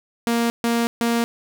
sawtooth tone bursts, 233.8 Hz, A#3, 5 cents sharp, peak -14 dBFS, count 3, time 0.27-1.24 s, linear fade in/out 0 ms, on 230 ms, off 140 ms, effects none

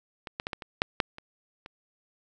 clicks, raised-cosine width 0.3 ms, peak -21 / -15 / -16 / -16 / -23 / -6 / -6 / -26 / -26 dBFS, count 9, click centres 0.272 / 0.399 / 0.469 / 0.532 / 0.622 / 0.819 / 1.002 / 1.184 / 1.661 s, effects none

